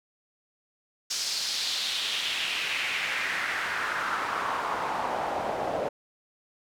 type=noise with band-pass filter sweep; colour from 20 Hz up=pink; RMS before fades=-30 dBFS; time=1.1-5.89 s; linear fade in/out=10 ms; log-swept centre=5400 to 580 Hz; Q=2.6; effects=none